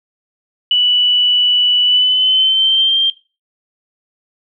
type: tone with pitch glide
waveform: sine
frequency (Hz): 2960 to 3172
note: F#7 to G7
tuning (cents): 0 to +20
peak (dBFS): -9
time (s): 0.71-3.1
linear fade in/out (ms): 2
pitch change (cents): +120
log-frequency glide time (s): 1.84-2.96
effects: noise-tail reverb RT60 0.3 s tail -18 dB re dry